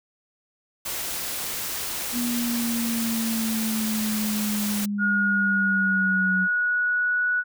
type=noise; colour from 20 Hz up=white; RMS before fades=-30 dBFS; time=0.85-4.86 s; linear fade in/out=10 ms
type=exponential sweep; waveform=sine; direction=down; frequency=242.2 to 186.2 Hz; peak=-24 dBFS; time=2.12-6.48 s; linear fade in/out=50 ms
type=tone with pitch glide; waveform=sine; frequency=1437 to 1471.4 Hz; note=F6 to F#6; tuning=+49 to -10 cents; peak=-20 dBFS; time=4.98-7.44 s; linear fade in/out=50 ms; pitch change=+41 cents; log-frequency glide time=5.19-7.31 s
effects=none